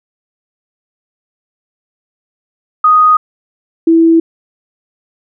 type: tone pair in turn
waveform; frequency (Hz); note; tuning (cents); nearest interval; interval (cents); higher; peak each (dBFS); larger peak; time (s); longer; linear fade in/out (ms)
sine; 1244.5 / 329; D#6 / E4; 0 / -3; octave + major seventh; 2303; first; -4; neither; 2.84-3.17 / 3.87-4.2; neither; 5
effects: none